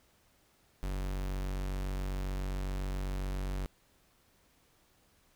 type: tone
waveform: 45% pulse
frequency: 47.37 Hz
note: F#1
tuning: 41 cents sharp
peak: -33 dBFS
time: 0.83-3.66 s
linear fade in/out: 0 ms
effects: pink hiss -68 dBFS RMS until 5.35 s